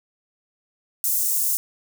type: high-pass noise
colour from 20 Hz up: white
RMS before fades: -22 dBFS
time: 1.04-1.57 s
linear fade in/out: 0 ms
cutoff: 6900 Hz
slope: 24 dB/octave
effects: none